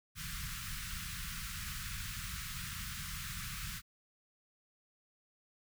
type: band-stop noise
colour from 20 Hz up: pink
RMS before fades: -42 dBFS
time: 0.15-3.82 s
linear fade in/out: 50 ms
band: 190 to 1200 Hz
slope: 48 dB/octave
effects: none